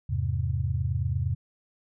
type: chord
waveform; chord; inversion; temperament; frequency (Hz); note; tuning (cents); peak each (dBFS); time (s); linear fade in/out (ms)
sine; E augmented; none; equal with one note detuned; 82.41 / 101.92 / 130.81; E2 / G#2 / B#2; 0 / -32 / 0; -29; 0.09-1.35; 10
effects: none